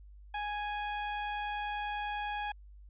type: tone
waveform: sawtooth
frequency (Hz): 830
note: G#5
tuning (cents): -1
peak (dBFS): -30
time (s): 0.34-2.52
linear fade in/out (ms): 5
effects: added 50 Hz sine -50 dBFS peak until 2.89 s + resampled to 8000 Hz